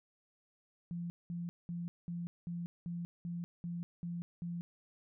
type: tone bursts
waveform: sine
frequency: 172.2 Hz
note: F3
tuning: 24 cents flat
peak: -37 dBFS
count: 10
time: 0.91-4.61 s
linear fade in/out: 0 ms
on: 190 ms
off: 200 ms
effects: none